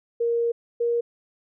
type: tone pair in turn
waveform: sine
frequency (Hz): 468.2 / 471.7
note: A#4 / A#4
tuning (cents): +8 / +20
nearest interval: unison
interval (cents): 12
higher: second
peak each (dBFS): -20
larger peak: neither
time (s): 0.2-0.52 / 0.8-1.01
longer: first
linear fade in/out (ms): 10
effects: none